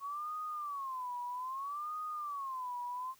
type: tone with vibrato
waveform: sine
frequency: 1099 Hz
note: C#6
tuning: 15 cents flat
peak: -37 dBFS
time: 0-3.15 s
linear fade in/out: 50 ms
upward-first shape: sine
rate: 0.62 Hz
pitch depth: 210 cents each way
effects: white hiss -65 dBFS RMS until 3.19 s